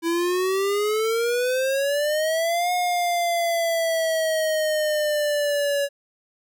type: exponential two-way sweep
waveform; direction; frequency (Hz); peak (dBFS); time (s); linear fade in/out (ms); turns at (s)
square; up then down; 329.6 to 720 to 563; -21; 0.02-5.89; 50; 2.72
effects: none